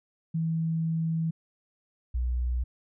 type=tone pair in turn; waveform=sine; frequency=162.7 / 61.26 Hz; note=E3 / B1; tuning=-22 / -13 cents; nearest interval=octave + perfect fourth; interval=1691 cents; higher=first; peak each=-25 / -25 dBFS; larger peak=neither; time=0.34-1.31 / 2.14-2.64 s; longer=first; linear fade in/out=10 ms; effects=none